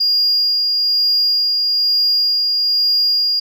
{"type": "tone with tremolo", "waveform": "sine", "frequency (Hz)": 4835, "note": "D8", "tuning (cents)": 50, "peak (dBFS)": -10, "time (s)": [0, 3.4], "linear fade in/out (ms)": 10, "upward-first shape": "sine", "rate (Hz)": 1.1, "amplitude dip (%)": 30, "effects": ["tanh soft clip ceiling -9 dBFS"]}